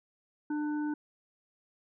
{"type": "harmonic tone", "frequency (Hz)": 298.7, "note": "D4", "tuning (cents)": 29, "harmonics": [1, 3, 5], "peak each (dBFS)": [-30, -43, -45], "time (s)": [0.5, 0.94], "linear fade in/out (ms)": 5, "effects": []}